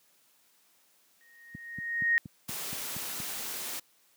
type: tone with exponential growth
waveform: sine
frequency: 1864.7 Hz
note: A#6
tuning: in tune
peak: -20 dBFS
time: 1.21-2.18 s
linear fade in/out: 0 ms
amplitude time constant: 210 ms
type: click train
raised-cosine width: 5 ms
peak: -25 dBFS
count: 8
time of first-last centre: 1.55-3.201 s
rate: 4.24 Hz
type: noise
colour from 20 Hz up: white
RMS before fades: -37 dBFS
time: 2.48-3.8 s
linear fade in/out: 10 ms
effects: white hiss -66 dBFS RMS until 4.16 s + high-pass 150 Hz 12 dB/octave